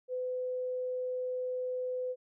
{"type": "tone", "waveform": "sine", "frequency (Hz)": 505, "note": "B4", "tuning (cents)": 39, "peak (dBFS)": -32, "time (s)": [0.08, 2.16], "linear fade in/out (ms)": 50, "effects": []}